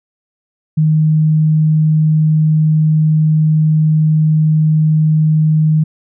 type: tone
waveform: sine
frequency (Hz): 155.56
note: D#3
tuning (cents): 0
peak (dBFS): -8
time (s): 0.77-5.84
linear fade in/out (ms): 10
effects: none